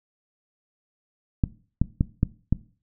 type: clicks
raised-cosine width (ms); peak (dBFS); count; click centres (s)
5; -7; 5; 1.438 / 1.816 / 2.009 / 2.231 / 2.526
effects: noise-tail reverb RT60 0.4 s tail -19 dB re dry